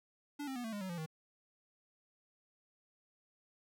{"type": "tone with pitch steps", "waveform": "square", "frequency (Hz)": [290, 265.9, 243.9, 223.6, 205.1, 188.04, 172.44, 158.12], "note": ["D4", "C4", "B3", "A3", "G#3", "F#3", "F3", "D#3"], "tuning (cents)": [-22, 28, -21, 28, -21, 28, -22, 28], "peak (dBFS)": -40, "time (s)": [0.39, 1.062], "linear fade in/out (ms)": 10, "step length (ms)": 84, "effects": []}